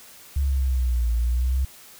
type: linear two-way sweep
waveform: sine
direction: down then up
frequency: 70.4 to 56.9 to 66.6 Hz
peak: -19 dBFS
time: 0.36-1.65 s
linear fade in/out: 5 ms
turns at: 1.13 s
effects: white hiss -47 dBFS RMS until 1.99 s